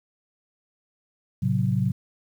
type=chord; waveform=sine; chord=F# diminished; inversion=first; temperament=just; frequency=111 / 133.2 / 185 Hz; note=A2 / C3 / F#3; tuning=+16 / +31 / 0 cents; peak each=-25 / -24 / -25 dBFS; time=1.42-1.92 s; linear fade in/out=10 ms; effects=9-bit